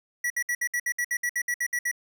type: tone bursts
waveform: square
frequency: 1938 Hz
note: B6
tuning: 33 cents flat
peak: -25 dBFS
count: 14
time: 0.24-1.914 s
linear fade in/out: 5 ms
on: 62 ms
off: 62 ms
effects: none